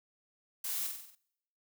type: noise with echo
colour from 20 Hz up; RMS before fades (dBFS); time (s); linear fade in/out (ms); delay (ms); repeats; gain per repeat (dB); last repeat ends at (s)
blue; -37; 0.64-0.87; 5; 47; 6; -4; 1.152
effects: noise-tail reverb RT60 0.8 s tail -24 dB re dry